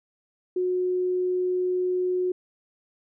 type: tone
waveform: sine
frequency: 364.4 Hz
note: F#4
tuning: 26 cents flat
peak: -22 dBFS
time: 0.56-2.32 s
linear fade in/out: 5 ms
effects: none